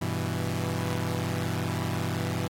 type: chord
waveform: sawtooth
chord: E minor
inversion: first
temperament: equal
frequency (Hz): 98 / 123.47 / 164.81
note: G2 / B2 / E3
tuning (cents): 0 / 0 / 0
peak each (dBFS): -28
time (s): 0.01-2.48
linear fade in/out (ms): 10
effects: AAC 48 kbps